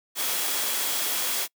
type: tone in noise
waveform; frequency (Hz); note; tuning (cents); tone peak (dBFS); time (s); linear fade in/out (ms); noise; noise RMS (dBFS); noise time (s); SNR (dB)
sine; 3322; G#7; 0; -38; 0.15-1.48; 50; white; -27; 0.15-1.48; -14
effects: noise-tail reverb RT60 0.1 s tail -26 dB re dry + high-pass 300 Hz 12 dB/octave